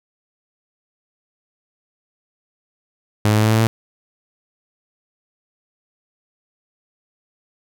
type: tone with pitch steps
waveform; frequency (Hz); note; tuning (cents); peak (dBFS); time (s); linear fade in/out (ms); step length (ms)
sawtooth; 105.6 / 106.77 / 107.94 / 109.13 / 110.34 / 111.56 / 112.79; G#2 / G#2 / A2 / A2 / A2 / A2 / A2; +29 / +48 / -33 / -14 / +5 / +24 / +43; -9; 3.25-3.67; 0; 60
effects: none